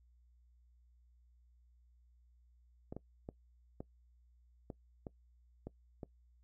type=clicks; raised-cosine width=2 ms; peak=-30 dBFS; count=8; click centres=2.925 / 2.966 / 3.289 / 3.805 / 4.702 / 5.068 / 5.67 / 6.032 s; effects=noise-tail reverb RT60 0.1 s tail -21 dB re dry + added 60 Hz sine -64 dBFS peak until 6.43 s